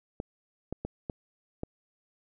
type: clicks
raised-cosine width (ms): 2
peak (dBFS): -20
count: 5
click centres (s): 0.201 / 0.726 / 0.85 / 1.098 / 1.634
effects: none